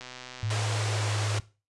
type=click train; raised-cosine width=0.2 ms; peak=-24 dBFS; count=77; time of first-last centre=0.01-0.613 s; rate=126 Hz
type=tone with pitch glide; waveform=sine; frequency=107.3 to 104.97 Hz; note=A2 to G#2; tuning=-43 to +19 cents; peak=-27 dBFS; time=0.43-1.4 s; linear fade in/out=0 ms; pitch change=-38 cents; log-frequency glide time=0.79-1.12 s
type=band-pass noise; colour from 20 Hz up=pink; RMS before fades=-34 dBFS; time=0.5-1.39 s; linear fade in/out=5 ms; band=370 to 8400 Hz; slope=24 dB/octave
effects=noise-tail reverb RT60 0.3 s tail -18 dB re dry + resampled to 24000 Hz